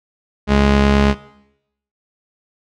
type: tone pair together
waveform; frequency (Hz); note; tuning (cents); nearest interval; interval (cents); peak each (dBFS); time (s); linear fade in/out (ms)
sawtooth; 69.3 / 207.9; C#2 / G#3; 0 / +2; octave + perfect fifth; 1902; -11; 0.47-1.15; 50
effects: noise-tail reverb RT60 0.8 s tail -18 dB re dry + low-pass 4000 Hz 12 dB/octave